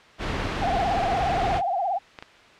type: noise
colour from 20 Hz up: pink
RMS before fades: -27 dBFS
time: 0.18-1.62 s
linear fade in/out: 50 ms
type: tone with vibrato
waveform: sine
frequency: 740 Hz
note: F#5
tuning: in tune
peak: -22 dBFS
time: 0.61-1.99 s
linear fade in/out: 20 ms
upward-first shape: triangle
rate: 17 Hz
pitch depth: 190 cents each way
type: clicks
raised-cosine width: 0.2 ms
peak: -18 dBFS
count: 2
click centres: 2.188 / 2.225 s
effects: white hiss -50 dBFS RMS until 2.59 s + low-pass 3000 Hz 12 dB/octave